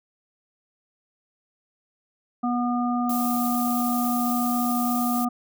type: harmonic tone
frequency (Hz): 243.1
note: B3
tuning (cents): -27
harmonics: 1 / 3 / 5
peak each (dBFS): -23 / -28 / -30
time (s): 2.43-5.29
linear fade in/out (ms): 10
type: noise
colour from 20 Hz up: violet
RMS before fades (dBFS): -32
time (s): 3.09-5.25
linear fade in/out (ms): 5
effects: none